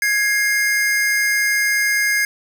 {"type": "tone pair together", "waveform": "square", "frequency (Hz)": [1658.2, 2119], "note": ["G#6", "C7"], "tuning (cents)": [-3, 21], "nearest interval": "major third", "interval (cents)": 424, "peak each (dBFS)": -19, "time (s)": [0.02, 2.25], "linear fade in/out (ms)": 2, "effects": []}